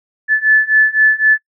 sine beating tone pair, 1736 / 1739.9 Hz, A6 / A6, -24 / -20 cents, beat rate 3.9 Hz, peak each -12 / -11 dBFS, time 0.28-1.38 s, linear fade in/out 50 ms, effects noise-tail reverb RT60 0.1 s tail -21 dB re dry

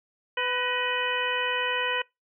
harmonic tone with a mistuned harmonic, 498.4 Hz, B4, 16 cents sharp, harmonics 1 / 2 / 3 / 4 / 5 / 6, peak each -32 / -32 / -32 / -32 / -32 / -32 dBFS, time 0.37-2.02 s, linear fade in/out 5 ms, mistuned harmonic 4, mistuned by -78 cents, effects noise-tail reverb RT60 0.2 s tail -24 dB re dry

